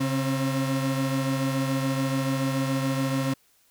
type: tone pair together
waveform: 35% pulse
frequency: 136.55 / 266.1 Hz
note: C#3 / C4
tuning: -26 / +29 cents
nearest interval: octave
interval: 1155 cents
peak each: -25 dBFS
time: 0-3.34 s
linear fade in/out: 10 ms
effects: white hiss -63 dBFS RMS until 3.7 s